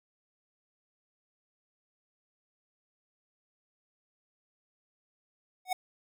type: tone with exponential growth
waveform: square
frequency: 740 Hz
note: F#5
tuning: in tune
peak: -25 dBFS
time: 5.65-5.73 s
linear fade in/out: 5 ms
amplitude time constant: 17 ms
effects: none